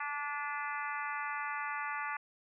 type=harmonic tone with a mistuned harmonic; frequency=290.3 Hz; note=D4; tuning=20 cents flat; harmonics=3 / 4 / 5 / 6 / 7 / 8 / 9; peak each=-41 / -40 / -42 / -43 / -43 / -49 / -50 dBFS; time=0-2.17 s; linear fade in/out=5 ms; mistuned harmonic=8; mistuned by=+58 cents; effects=none